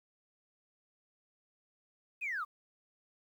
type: linear sweep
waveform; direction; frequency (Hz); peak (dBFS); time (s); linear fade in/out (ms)
sine; down; 2580 to 1108.7; -33; 2.21-2.45; 20
effects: tanh soft clip ceiling -30 dBFS + 11-bit